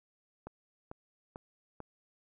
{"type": "click train", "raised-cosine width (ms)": 1, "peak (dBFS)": -29, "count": 4, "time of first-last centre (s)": [0.47, 1.803], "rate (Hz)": 2.25, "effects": []}